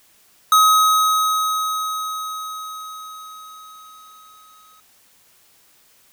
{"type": "tone with exponential decay", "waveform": "square", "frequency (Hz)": 1268, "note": "D#6", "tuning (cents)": 32, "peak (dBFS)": -10, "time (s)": [0.52, 4.8], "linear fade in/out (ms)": 2, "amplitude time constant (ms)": 930, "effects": ["white hiss -55 dBFS RMS until 6.12 s"]}